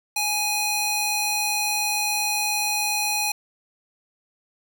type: tone with high-pass filter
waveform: square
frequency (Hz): 830.6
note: G#5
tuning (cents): 0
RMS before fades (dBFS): -24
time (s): 0.16-3.32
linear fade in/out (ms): 5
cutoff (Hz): 1800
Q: 0.51
effects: none